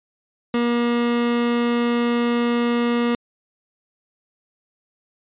30% pulse tone, 238.2 Hz, A#3, 38 cents sharp, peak -15 dBFS, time 0.54-3.15 s, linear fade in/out 2 ms, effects resampled to 8000 Hz

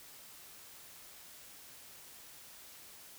silence, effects white hiss -54 dBFS RMS until 3.18 s

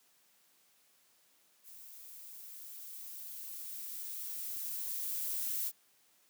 violet noise with level ramp, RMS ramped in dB -53 to -35 dBFS, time 1.63-5.72 s, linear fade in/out 50 ms, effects white hiss -69 dBFS RMS until 6.29 s + high-pass 150 Hz 12 dB/octave

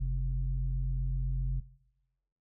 sine tone pair together, 46.25 / 130.81 Hz, F#1 / C3, 0 / 0 cents, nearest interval octave + tritone, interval 1800 cents, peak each -28 / -33 dBFS, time 0-1.61 s, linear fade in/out 20 ms, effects noise-tail reverb RT60 1.0 s tail -21 dB re dry + tanh soft clip ceiling -22 dBFS

